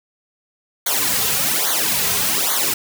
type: noise with flanger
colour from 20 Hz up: white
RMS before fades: -19 dBFS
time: 0.86-2.74 s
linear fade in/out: 5 ms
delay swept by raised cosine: 0.38 to 3.48 ms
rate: 1.2 Hz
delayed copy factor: -1
effects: none